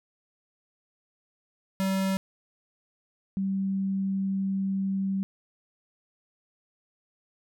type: tone pair in turn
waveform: square / sine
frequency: 191.9 / 193.68 Hz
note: G3 / G3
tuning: -37 / -21 cents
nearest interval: unison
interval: 16 cents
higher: second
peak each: -25 dBFS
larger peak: neither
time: 1.8-2.17 / 3.37-5.23 s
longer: second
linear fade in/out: 0 ms
effects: none

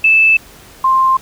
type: tone pair in turn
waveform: sine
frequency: 2630 / 1052.2 Hz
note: E7 / C6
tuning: -5 / +9 cents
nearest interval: octave + major third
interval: 1586 cents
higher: first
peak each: -6 / -8 dBFS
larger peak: first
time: 0.04-0.37 / 0.84-1.17 s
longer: neither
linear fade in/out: 5 ms
effects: pink hiss -40 dBFS RMS until 1.21 s

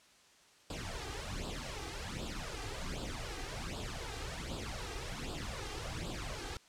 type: noise with flanger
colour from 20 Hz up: pink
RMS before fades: -41 dBFS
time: 0.7-6.57 s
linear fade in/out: 2 ms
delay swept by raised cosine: 0.24 to 2.54 ms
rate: 1.3 Hz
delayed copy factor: +0.75
effects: white hiss -63 dBFS RMS until 6.68 s + low-pass 7000 Hz 12 dB/octave

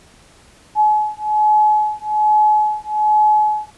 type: beating tone pair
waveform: sine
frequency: 850 / 851.2 Hz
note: G#5 / G#5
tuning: +40 / +42 cents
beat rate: 1.2 Hz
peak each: -15 dBFS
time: 0.75-3.71 s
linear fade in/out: 50 ms
effects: pink hiss -48 dBFS RMS until 3.77 s + resampled to 24000 Hz

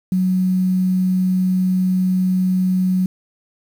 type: tone with quantisation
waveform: sine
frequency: 185 Hz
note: F#3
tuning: in tune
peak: -14 dBFS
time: 0.12-3.06 s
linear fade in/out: 2 ms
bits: 7
effects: none

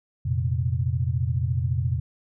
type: chord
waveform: sine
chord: F suspended fourth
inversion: none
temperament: equal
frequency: 87.31 / 116.54 / 130.81 Hz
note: F2 / Bb2 / C3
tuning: 0 / 0 / 0 cents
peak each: -26 dBFS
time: 0.25-2 s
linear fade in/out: 10 ms
effects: none

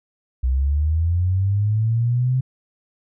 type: linear sweep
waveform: sine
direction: up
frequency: 61.74 to 130.81 Hz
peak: -16 dBFS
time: 0.43-2.41 s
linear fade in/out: 10 ms
effects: none

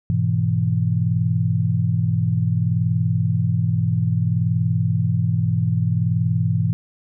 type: chord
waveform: sine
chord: E major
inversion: first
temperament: just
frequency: 103.01 / 123.61 / 164.81 Hz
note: G#2 / B2 / E3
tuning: -14 / +2 / 0 cents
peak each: -21 dBFS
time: 0.1-6.73 s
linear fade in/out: 0 ms
effects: none

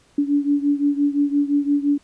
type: beating tone pair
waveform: sine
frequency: 285.4 / 291.2 Hz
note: D4 / D4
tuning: -49 / -15 cents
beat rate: 5.8 Hz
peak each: -18 / -21 dBFS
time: 0.18-1.98 s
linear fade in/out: 5 ms
effects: pink hiss -57 dBFS RMS until 2.03 s + resampled to 22050 Hz

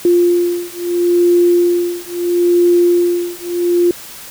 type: beating tone pair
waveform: sine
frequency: 349.2 / 349.95 Hz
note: F4 / F4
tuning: 0 / +4 cents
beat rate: 0.75 Hz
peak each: -13 dBFS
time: 0.05-3.91 s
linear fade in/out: 2 ms
effects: white hiss -33 dBFS RMS until 4.3 s

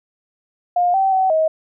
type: tone with pitch steps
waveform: sine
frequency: 709 / 772 / 758 / 634 Hz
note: F5 / G5 / F#5 / D#5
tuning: +26 / -27 / +42 / +32 cents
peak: -13 dBFS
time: 0.76-1.48 s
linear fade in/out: 5 ms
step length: 180 ms
effects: none

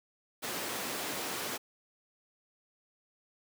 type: high-pass noise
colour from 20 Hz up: pink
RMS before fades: -37 dBFS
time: 0.42-1.58 s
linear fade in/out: 20 ms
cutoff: 280 Hz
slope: 12 dB/octave
effects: none

